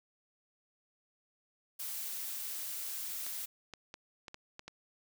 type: noise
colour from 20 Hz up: blue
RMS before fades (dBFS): -40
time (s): 1.79-3.46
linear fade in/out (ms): 10
type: clicks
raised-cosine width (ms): 0.2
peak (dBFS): -28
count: 7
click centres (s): 3.265 / 3.737 / 3.941 / 4.282 / 4.344 / 4.594 / 4.68
effects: none